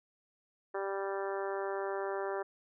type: harmonic tone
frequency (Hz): 196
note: G3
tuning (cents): 0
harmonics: 2 / 3 / 4 / 5 / 6 / 7 / 8 / 9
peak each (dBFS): -36 / -40 / -42 / -44 / -46 / -47 / -48 / -49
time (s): 0.74-2.43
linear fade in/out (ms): 10
effects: none